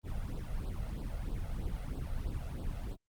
brown noise with flanger, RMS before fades -37 dBFS, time 0.03-2.97 s, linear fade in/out 50 ms, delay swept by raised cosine 0.23 to 1.53 ms, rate 3.1 Hz, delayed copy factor +1, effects Opus 32 kbps

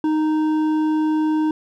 sine tone with hard clipping, 310.1 Hz, D#4, 6 cents flat, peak -18 dBFS, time 0.04-1.51 s, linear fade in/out 2 ms, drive 7 dB, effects none

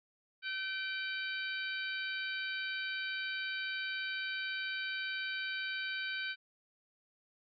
harmonic tone with a mistuned harmonic, 766 Hz, G5, 40 cents flat, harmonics 2 / 3 / 4 / 5 / 6, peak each -38 / -42 / -44 / -46 / -48 dBFS, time 0.42-6.36 s, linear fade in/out 50 ms, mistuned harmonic 3, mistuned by +39 cents, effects none

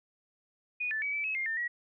sine tone with pitch steps, 2468 / 1755 / 2275 / 2313 / 2572 / 2117 / 1800 / 1916 Hz, D#7 / A6 / C#7 / D7 / E7 / C7 / A6 / A#6, -15 / -5 / +44 / -27 / -43 / +20 / +39 / +47 cents, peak -30 dBFS, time 0.8-1.68 s, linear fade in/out 10 ms, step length 110 ms, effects none

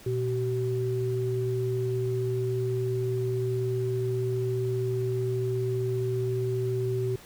sine tone pair together, 120 / 381 Hz, B2 / G4, -49 / -49 cents, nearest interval octave + minor sixth, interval 2000 cents, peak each -28 dBFS, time 0.06-7.16 s, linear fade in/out 5 ms, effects pink hiss -50 dBFS RMS until 7.25 s

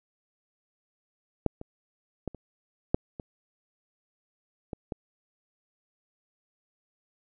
clicks, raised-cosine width 2 ms, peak -10 / -26 / -18 / -29 / -8 / -24 / -21 / -19 dBFS, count 8, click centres 1.463 / 1.614 / 2.277 / 2.347 / 2.945 / 3.198 / 4.732 / 4.922 s, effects none

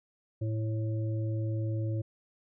harmonic tone, 110 Hz, A2, in tune, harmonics 1 / 3 / 5, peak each -29 / -39 / -43 dBFS, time 0.41-2.02 s, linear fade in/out 10 ms, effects none

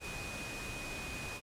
sine tone in noise, 2489 Hz, D#7, in tune, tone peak -44 dBFS, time 0-1.41 s, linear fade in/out 50 ms, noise pink, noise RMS -43 dBFS, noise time 0-1.41 s, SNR -4 dB, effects low-pass 10000 Hz 12 dB/octave + Opus 48 kbps

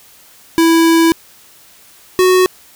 square tone pair in turn, 329.6 / 369.1 Hz, E4 / F#4, 0 / -4 cents, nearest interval major second, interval 196 cents, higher second, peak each -8 dBFS, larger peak neither, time 0.58-1.12 / 2.19-2.46 s, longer first, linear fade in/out 0 ms, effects white hiss -44 dBFS RMS until 2.75 s

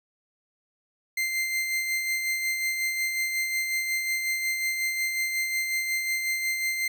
40% pulse tone with tremolo, 2087 Hz, C7, 5 cents flat, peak -23 dBFS, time 1.17-6.88 s, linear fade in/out 5 ms, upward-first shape sine, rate 5.5 Hz, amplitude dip 40%, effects none

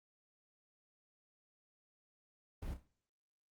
brown noise with echo, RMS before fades -43 dBFS, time 2.62-2.74 s, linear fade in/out 5 ms, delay 31 ms, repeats 4, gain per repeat -9 dB, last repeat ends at 2.864 s, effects noise-tail reverb RT60 0.5 s tail -18 dB re dry + Opus 24 kbps

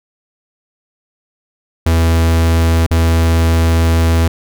45% pulse tone with dropouts, 82.41 Hz, E2, in tune, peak -9 dBFS, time 1.86-4.28 s, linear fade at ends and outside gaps 5 ms, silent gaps 2.865-2.909 s, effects none

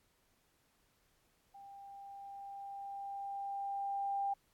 sine tone with level ramp, 795 Hz, G5, 24 cents sharp, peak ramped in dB -51 to -32 dBFS, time 1.54-4.34 s, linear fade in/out 10 ms, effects pink hiss -74 dBFS RMS until 4.53 s + AAC 64 kbps

